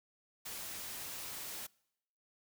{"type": "noise", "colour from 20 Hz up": "white", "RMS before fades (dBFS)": -44, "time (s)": [0.45, 1.67], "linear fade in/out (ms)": 10, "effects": ["noise-tail reverb RT60 0.8 s tail -25 dB re dry"]}